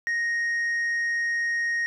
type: tone with tanh clipping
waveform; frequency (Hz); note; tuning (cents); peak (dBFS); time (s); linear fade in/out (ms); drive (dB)
sine; 1868; A#6; +3; -24; 0.07-1.86; 0; 3
effects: none